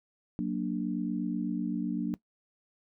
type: chord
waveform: sine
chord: Gb augmented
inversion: none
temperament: equal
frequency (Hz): 185 / 233.1 / 293.7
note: Gb3 / Bb3 / D4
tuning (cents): 0 / 0 / 0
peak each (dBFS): -33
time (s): 0.39-2.14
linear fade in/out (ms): 0
effects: noise-tail reverb RT60 0.1 s tail -19 dB re dry